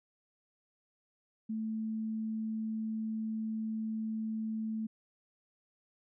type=tone; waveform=sine; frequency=220 Hz; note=A3; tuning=in tune; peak=-33 dBFS; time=1.49-4.87 s; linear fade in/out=10 ms; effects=none